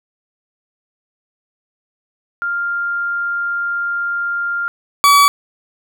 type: tone pair in turn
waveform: sine / 40% pulse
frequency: 1398 / 1140.9 Hz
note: F6 / C#6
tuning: +1 / +50 cents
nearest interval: major third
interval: 351 cents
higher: first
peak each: -17 / -6 dBFS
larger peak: second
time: 2.42-4.68 / 5.04-5.28 s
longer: first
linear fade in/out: 0 ms
effects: none